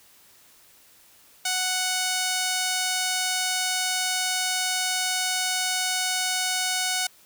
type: tone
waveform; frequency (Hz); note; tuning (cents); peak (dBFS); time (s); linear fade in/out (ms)
5% pulse; 740; F#5; 0; -12; 1.45-7.07; 5
effects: white hiss -55 dBFS RMS until 7.25 s